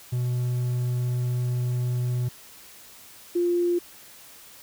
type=tone pair in turn; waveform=triangle / sine; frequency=123.47 / 349.2 Hz; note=B2 / F4; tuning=0 / 0 cents; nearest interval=octave + tritone; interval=1800 cents; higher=second; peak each=-21 / -20 dBFS; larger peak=second; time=0.12-2.29 / 3.35-3.79 s; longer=first; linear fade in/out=10 ms; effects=white hiss -48 dBFS RMS until 4.62 s